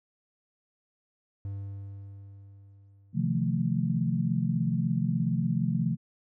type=tone with exponential decay; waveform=triangle; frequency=99.2 Hz; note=G2; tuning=21 cents sharp; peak=-30 dBFS; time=1.45-4.21 s; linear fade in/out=0 ms; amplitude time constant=600 ms
type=chord; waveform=sine; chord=F dominant seventh; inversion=second; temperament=equal with one note detuned; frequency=130.81 / 157.83 / 174.61 / 220 Hz; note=C3 / Eb3 / F3 / A3; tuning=0 / +25 / 0 / 0 cents; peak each=-30 / -31 / -29 / -31 dBFS; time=3.13-5.97 s; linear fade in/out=50 ms
effects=none